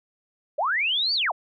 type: linear two-way sweep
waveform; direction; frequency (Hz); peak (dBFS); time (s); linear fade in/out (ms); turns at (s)
sine; up then down; 519 to 4699 to 519; -21; 0.58-1.32; 10; 1.14
effects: none